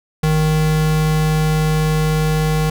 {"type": "tone pair together", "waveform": "square", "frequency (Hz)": [51.91, 155.56], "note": ["G#1", "D#3"], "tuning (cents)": [0, 0], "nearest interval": "octave + perfect fifth", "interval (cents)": 1900, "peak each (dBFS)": [-23, -15], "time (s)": [0.23, 2.7], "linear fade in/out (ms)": 5, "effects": []}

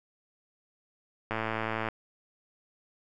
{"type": "click train", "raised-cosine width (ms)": 0.5, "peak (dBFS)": -16, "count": 65, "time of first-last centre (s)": [1.31, 1.887], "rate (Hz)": 111, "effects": []}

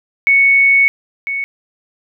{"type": "tone pair in turn", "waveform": "sine", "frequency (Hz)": [2217, 2217], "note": ["C#7", "C#7"], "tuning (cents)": [0, 0], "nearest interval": "unison", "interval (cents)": 0, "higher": "neither", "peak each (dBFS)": [-7, -17], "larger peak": "first", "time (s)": [[0.27, 0.88], [1.27, 1.44]], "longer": "first", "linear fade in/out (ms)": 0, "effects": []}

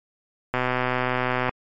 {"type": "click train", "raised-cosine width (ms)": 0.5, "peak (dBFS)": -8, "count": 121, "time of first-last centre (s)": [0.54, 1.492], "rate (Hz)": 126, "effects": ["MP3 48 kbps"]}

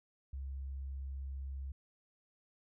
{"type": "tone", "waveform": "sine", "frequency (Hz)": 67.6, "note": "C#2", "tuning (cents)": -43, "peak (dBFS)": -39, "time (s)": [0.33, 1.72], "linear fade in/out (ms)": 5, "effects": []}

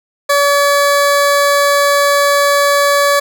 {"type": "tone", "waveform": "20% pulse", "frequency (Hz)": 570, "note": "C#5", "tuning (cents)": 48, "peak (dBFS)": -4, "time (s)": [0.29, 3.2], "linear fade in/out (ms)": 10, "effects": []}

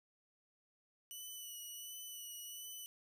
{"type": "tone with vibrato", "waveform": "10% pulse", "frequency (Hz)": 2960, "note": "F#7", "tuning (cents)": 0, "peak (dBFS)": -39, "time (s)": [1.11, 2.86], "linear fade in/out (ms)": 0, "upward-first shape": "sine", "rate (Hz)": 1.4, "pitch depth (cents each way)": 25, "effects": []}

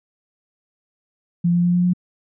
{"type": "tone with pitch steps", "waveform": "sine", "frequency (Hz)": [172.8, 174.3, 175.82, 177.35, 178.89], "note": ["F3", "F3", "F3", "F3", "F3"], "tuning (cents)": [-18, -3, 12, 27, 42], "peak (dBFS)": -14, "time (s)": [1.44, 1.935], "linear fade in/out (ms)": 10, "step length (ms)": 99, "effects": []}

